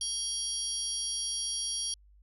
sine tone cluster, 3245 / 4573 / 5700 / 10040 Hz, G#7 / D8 / F8 / D#9, -41 / -47 / +34 / +15 cents, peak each -38 / -36 / -35 / -37 dBFS, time 0.01-1.94 s, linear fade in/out 2 ms, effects tanh soft clip ceiling -20 dBFS + added 50 Hz sine -56 dBFS peak until 2.22 s

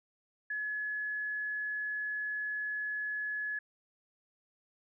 sine tone, 1700 Hz, G#6, 40 cents sharp, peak -33 dBFS, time 0.5-3.59 s, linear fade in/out 5 ms, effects none

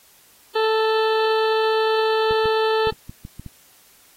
harmonic tone, 440 Hz, A4, in tune, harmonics 1 / 2 / 3 / 4 / 6 / 7 / 8 / 9 / 10, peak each -18 / -24 / -28 / -30 / -34 / -35 / -36 / -37 / -38 dBFS, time 0.55-2.91 s, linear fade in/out 10 ms
clicks, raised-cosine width 5 ms, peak -22 dBFS, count 8, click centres 2.31 / 2.457 / 2.872 / 2.924 / 3.095 / 3.251 / 3.396 / 3.463 s
effects white hiss -53 dBFS RMS until 4.16 s + AAC 48 kbps

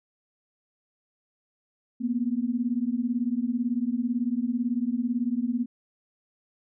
sine beating tone pair, 232.3 / 250.3 Hz, A#3 / B3, -6 / +23 cents, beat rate 18 Hz, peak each -27 dBFS, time 2-5.66 s, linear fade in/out 20 ms, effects none

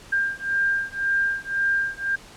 sine beating tone pair, 1595 / 1596.9 Hz, G6 / G6, +30 / +32 cents, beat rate 1.9 Hz, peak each -24 dBFS, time 0.12-2.16 s, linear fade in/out 10 ms, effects pink hiss -46 dBFS RMS until 2.36 s + low-pass 9000 Hz 12 dB/octave

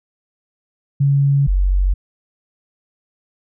sine tone pair in turn, 140 / 46.72 Hz, C#3 / F#1, +18 / +18 cents, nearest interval octave + perfect fifth, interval 1900 cents, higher first, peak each -11 / -12 dBFS, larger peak first, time 1-1.47 / 1.47-1.94 s, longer neither, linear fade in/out 10 ms, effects none

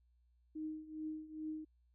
sine tone with tremolo, 311.1 Hz, D#4, in tune, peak -38 dBFS, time 0.55-1.65 s, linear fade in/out 10 ms, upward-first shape triangle, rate 2.4 Hz, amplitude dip 85%, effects added 60 Hz sine -69 dBFS peak until 1.94 s

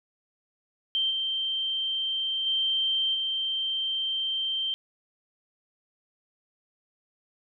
sine tone with level steps, 3136 Hz, G7, in tune, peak -23 / -26 / -23 / -26 dBFS, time 0.95-4.74 s, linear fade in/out 0 ms, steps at 1.1 / 2.46 / 3.14 s, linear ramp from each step 10 ms, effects none

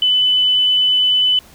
sine tone, 3003 Hz, F#7, 25 cents sharp, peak -11 dBFS, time 0.02-1.39 s, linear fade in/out 2 ms, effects pink hiss -45 dBFS RMS until 1.54 s

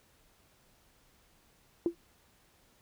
sine tone with exponential decay, 340.6 Hz, F4, 43 cents flat, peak -21 dBFS, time 1.86-1.95 s, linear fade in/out 1 ms, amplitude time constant 19 ms, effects tanh soft clip ceiling -18 dBFS + pink hiss -66 dBFS RMS until 2.81 s

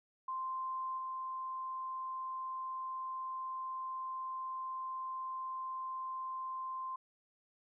sine tone with level steps, 1044 Hz, C6, 4 cents flat, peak -36 / -38 dBFS, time 0.28-6.96 s, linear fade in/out 5 ms, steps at 0.97 s, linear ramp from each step 20 ms, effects none

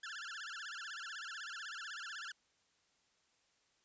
sawtooth tone with vibrato, 1535 Hz, G6, 37 cents flat, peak -40 dBFS, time 0.03-2.32 s, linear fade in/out 5 ms, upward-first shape sine, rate 16 Hz, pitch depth 240 cents each way, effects white hiss -75 dBFS RMS until 3.84 s + resampled to 16000 Hz

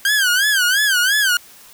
sawtooth tone with vibrato, 1568 Hz, G6, in tune, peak -10 dBFS, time 0.05-1.37 s, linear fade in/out 2 ms, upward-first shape sine, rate 2.9 Hz, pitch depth 160 cents each way, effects white hiss -44 dBFS RMS until 1.73 s

